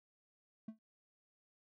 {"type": "tone with exponential decay", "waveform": "triangle", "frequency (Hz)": 220, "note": "A3", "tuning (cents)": 0, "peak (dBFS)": -38, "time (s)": [0.68, 0.79], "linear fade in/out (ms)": 5, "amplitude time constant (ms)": 22, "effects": []}